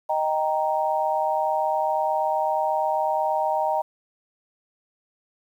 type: chord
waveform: sine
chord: Eb major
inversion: none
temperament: equal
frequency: 622.3 / 784 / 932.3 Hz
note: Eb5 / G5 / Bb5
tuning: 0 / 0 / 0 cents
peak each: -25 dBFS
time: 0.09-3.82 s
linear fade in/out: 10 ms
effects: 9-bit